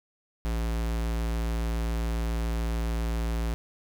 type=tone; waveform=square; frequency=56.7 Hz; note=A#1; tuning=47 cents flat; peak=-27 dBFS; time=0.45-3.54 s; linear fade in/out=0 ms; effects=none